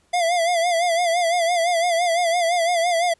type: tone with vibrato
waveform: square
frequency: 687 Hz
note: F5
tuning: 29 cents flat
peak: -18 dBFS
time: 0.13-3.14 s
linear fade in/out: 10 ms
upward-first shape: sine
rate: 5.9 Hz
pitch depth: 77 cents each way
effects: pink hiss -62 dBFS RMS until 3.19 s + resampled to 24000 Hz